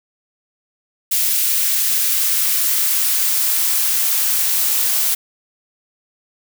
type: noise with high-pass filter sweep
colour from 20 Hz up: blue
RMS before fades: -17 dBFS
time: 1.11-5.15 s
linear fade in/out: 10 ms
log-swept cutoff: 2000 to 450 Hz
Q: 0.87
effects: none